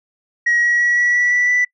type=tone with pitch steps; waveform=sine; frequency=1902 / 1914.1 / 1926.3 / 1938.6 / 1951 / 1963.4 / 1975.9 Hz; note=A#6 / A#6 / B6 / B6 / B6 / B6 / B6; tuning=+34 / +45 / -44 / -33 / -22 / -11 / 0 cents; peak=-11 dBFS; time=0.46-1.65 s; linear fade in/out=10 ms; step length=170 ms; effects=noise-tail reverb RT60 0.1 s tail -25 dB re dry + tanh soft clip ceiling -10 dBFS